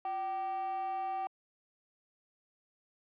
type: tone with frequency modulation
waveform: sine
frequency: 768 Hz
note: G5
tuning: 36 cents flat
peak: -30 dBFS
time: 0.05-1.27 s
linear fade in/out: 2 ms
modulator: 417 Hz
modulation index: 0.43
effects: tanh soft clip ceiling -32 dBFS + high-pass 400 Hz 12 dB/octave